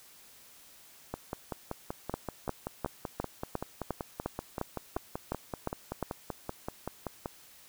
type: two click trains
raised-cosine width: 1 ms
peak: -20 / -17 dBFS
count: 33 / 12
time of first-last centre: 1.14-7.259 / 2.14-6.027 s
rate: 5.23 / 2.83 Hz
effects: white hiss -56 dBFS RMS until 7.68 s